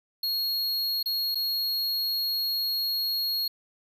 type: tone with dropouts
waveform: square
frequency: 4301 Hz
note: C8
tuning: 47 cents sharp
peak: -26 dBFS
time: 0.23-3.48 s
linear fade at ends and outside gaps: 5 ms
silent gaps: 1.029-1.058 / 1.347-1.354 s
effects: none